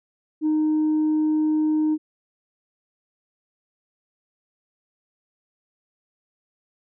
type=tone; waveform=sine; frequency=308.6 Hz; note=D#4; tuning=14 cents flat; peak=-16 dBFS; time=0.41-1.98 s; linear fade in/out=50 ms; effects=tanh soft clip ceiling -16 dBFS